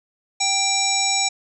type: harmonic tone with a mistuned harmonic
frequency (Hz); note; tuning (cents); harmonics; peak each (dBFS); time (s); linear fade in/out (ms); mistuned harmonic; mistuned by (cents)
784; G5; 0; 1 / 3 / 5 / 7 / 9 / 10; -25 / -25 / -25 / -25 / -25 / -25; 0.4-1.29; 10; 9; -64
effects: none